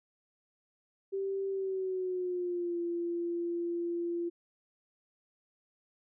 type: tone with pitch glide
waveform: sine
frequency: 389.8 to 343.3 Hz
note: G4 to F4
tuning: -10 to -30 cents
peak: -31 dBFS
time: 1.12-4.3 s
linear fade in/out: 20 ms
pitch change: -220 cents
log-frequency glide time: 1.49-2.79 s
effects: none